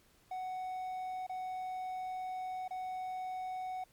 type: tone with dropouts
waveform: triangle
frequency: 743 Hz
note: F#5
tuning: 7 cents sharp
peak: -35 dBFS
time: 0.31-3.84 s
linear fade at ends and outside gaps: 5 ms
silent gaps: 1.267-1.294 / 2.68-2.707 s
effects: pink hiss -67 dBFS RMS until 3.92 s + MP3 96 kbps